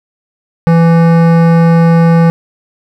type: tone with hard clipping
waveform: sine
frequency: 166.7 Hz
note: E3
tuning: 20 cents sharp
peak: -6 dBFS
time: 0.67-2.3 s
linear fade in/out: 0 ms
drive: 16 dB
effects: none